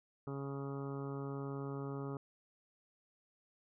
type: harmonic tone with a mistuned harmonic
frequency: 138.59 Hz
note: C#3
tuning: in tune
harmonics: 1 / 2 / 3 / 4 / 5 / 6 / 7 / 8 / 9 / 10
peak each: -42 / -45 / -45 / -54 / -58 / -56 / -58 / -57 / -53 / -64 dBFS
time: 0.27-2.17 s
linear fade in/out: 2 ms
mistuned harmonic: 10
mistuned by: +16 cents
effects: none